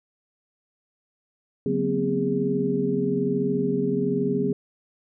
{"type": "tone cluster", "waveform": "sine", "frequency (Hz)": [143.9, 185.9, 238.7, 259.8, 409.6], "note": ["D3", "F#3", "A#3", "C4", "G#4"], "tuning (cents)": [-35, 8, 41, -12, -24], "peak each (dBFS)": [-31, -28, -29, -27, -25], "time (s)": [1.66, 4.53], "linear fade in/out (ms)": 2, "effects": []}